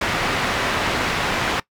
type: low-pass noise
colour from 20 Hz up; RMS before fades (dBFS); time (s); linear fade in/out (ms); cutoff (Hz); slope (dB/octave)
white; -22; 0.01-1.6; 5; 2200; 12
effects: noise-tail reverb RT60 0.1 s tail -20 dB re dry